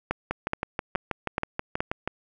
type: two click trains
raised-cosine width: 0.5 ms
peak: -12 / -10 dBFS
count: 12 / 5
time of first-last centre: 0.31-2.076 / 0.11-1.805 s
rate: 6.23 / 2.36 Hz
effects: none